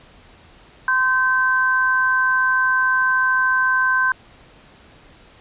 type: tone pair together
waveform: sine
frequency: 1033 / 1546.6 Hz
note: C6 / G6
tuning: -22 / -24 cents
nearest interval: perfect fifth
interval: 698 cents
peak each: -20 / -16 dBFS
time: 0.88-4.12 s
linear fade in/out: 2 ms
effects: pink hiss -48 dBFS RMS until 5.4 s + resampled to 8000 Hz